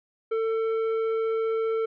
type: tone with tanh clipping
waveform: triangle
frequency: 447.5 Hz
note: A4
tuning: 29 cents sharp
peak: -25 dBFS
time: 0.31-1.86 s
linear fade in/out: 10 ms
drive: 13 dB
effects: none